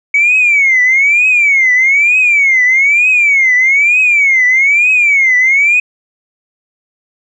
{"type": "tone with vibrato", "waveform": "sine", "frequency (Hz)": 2243, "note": "C#7", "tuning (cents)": 20, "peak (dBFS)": -5, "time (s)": [0.14, 5.8], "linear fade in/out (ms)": 5, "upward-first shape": "triangle", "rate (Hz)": 1.1, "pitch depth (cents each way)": 230, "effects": ["tanh soft clip ceiling -2 dBFS"]}